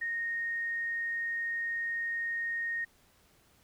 sine tone, 1856 Hz, A#6, 8 cents flat, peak -31 dBFS, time 0.01-2.85 s, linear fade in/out 10 ms, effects pink hiss -65 dBFS RMS until 3.63 s

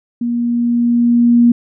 sine tone with level ramp, 237.9 Hz, A#3, 35 cents sharp, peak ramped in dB -15 to -5 dBFS, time 0.21-1.52 s, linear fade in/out 5 ms, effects none

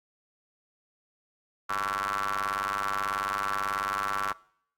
sawtooth ring-modulated tone, 98.4 Hz, G2, 7 cents sharp, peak -21 dBFS, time 1.69-4.33 s, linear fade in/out 10 ms, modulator 1240 Hz, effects noise-tail reverb RT60 0.7 s tail -24 dB re dry + AAC 64 kbps

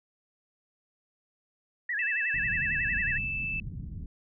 sine tone with vibrato, 1800 Hz, A6, 39 cents sharp, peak -28 dBFS, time 1.89-3.18 s, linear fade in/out 5 ms, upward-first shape sine, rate 11 Hz, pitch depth 160 cents each way
sine tone, 2637 Hz, E7, in tune, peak -30 dBFS, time 1.99-3.6 s, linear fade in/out 2 ms
pink low-pass noise, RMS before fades -38 dBFS, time 2.34-4.06 s, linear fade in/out 2 ms, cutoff 200 Hz, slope 24 dB/octave
effects none

